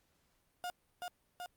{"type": "tone with echo", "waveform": "35% pulse", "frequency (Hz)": 714, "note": "F5", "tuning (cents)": 38, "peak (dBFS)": -36, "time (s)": [0.64, 0.7], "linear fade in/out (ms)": 0, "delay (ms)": 380, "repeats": 2, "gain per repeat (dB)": -2, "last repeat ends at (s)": 1.46, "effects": ["pink hiss -75 dBFS RMS until 1.56 s", "Opus 48 kbps"]}